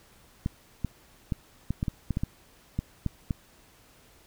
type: clicks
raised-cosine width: 5 ms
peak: -15 dBFS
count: 12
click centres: 0.461 / 0.847 / 1.322 / 1.706 / 1.829 / 1.882 / 2.107 / 2.171 / 2.235 / 2.79 / 3.063 / 3.308 s
effects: pink hiss -58 dBFS RMS until 4.26 s